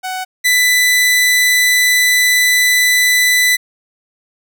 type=tone pair in turn; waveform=sawtooth; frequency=746 / 1991.6 Hz; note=F#5 / B6; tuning=+14 / +14 cents; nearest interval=octave + perfect fourth; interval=1700 cents; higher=second; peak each=-16 / -6 dBFS; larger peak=second; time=0.03-0.25 / 0.44-3.57 s; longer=second; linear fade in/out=20 ms; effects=none